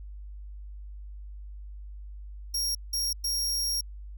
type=tone bursts at uneven times; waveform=sawtooth; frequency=5588 Hz; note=F8; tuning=in tune; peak=-24 dBFS; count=3; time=2.54-2.75 / 2.93-3.13 / 3.24-3.81 s; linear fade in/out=5 ms; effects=added 50 Hz sine -39 dBFS peak until 4.17 s